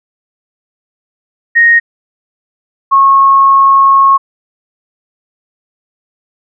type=tone pair in turn; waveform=sine; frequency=1864.7 / 1092.2 Hz; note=A#6 / C#6; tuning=0 / -26 cents; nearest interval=major sixth; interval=926 cents; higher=first; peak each=-3 dBFS; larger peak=neither; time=1.55-1.8 / 2.91-4.18 s; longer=second; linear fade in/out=20 ms; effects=none